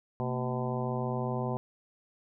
harmonic tone with a mistuned harmonic, 126.6 Hz, B2, 43 cents sharp, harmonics 1 / 2 / 3 / 4 / 5 / 6 / 7 / 8, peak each -33 / -36 / -38 / -39 / -40 / -41 / -41 / -42 dBFS, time 0.2-1.57 s, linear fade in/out 0 ms, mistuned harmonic 2, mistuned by -150 cents, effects none

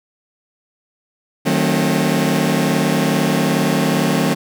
sawtooth chord, D# diminished seventh, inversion none, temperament just, 155.56 / 186.68 / 224 / 268.8 Hz, D#3 / F#3 / A3 / C4, 0 / +16 / +31 / +47 cents, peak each -16 dBFS, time 1.45-4.35 s, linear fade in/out 20 ms, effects none

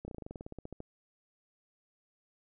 slowing click train, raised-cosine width 2 ms, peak -29 dBFS, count 16, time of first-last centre 0.05-0.804 s, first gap 30 ms, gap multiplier 1.07, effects none

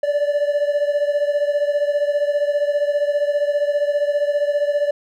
triangle beating tone pair, 578 / 593 Hz, D5 / D5, -28 / +17 cents, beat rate 15 Hz, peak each -16 / -20 dBFS, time 0.03-4.91 s, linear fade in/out 5 ms, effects none

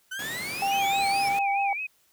35% pulse exponential sweep, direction up, 1491 to 5440 Hz, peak -30 dBFS, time 0.11-1.29 s, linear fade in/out 10 ms
pink high-pass noise, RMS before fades -39 dBFS, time 0.19-1.39 s, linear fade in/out 2 ms, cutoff 150 Hz, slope 12 dB/octave
sine tone with pitch glide, 791 to 796.5 Hz, G5 to G5, +15 to +27 cents, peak -23 dBFS, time 0.62-1.73 s, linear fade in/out 2 ms, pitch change +12 cents, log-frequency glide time 1.07-1.25 s
sine tone with vibrato, 2408 Hz, D7, 43 cents sharp, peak -29 dBFS, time 0.71-1.87 s, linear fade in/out 10 ms, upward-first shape sine, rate 4.7 Hz, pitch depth 110 cents each way
effects white hiss -65 dBFS RMS until 2.12 s

